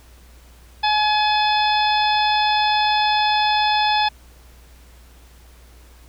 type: harmonic tone with a mistuned harmonic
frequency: 847 Hz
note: G#5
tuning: 34 cents sharp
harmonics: 1 / 2 / 3 / 4 / 5 / 6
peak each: -17 / -26 / -26 / -24 / -30 / -28 dBFS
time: 0.83-4.09 s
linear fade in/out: 10 ms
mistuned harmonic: 4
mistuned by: +39 cents
effects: added 60 Hz sine -45 dBFS peak until 6.08 s + pink hiss -52 dBFS RMS until 6.08 s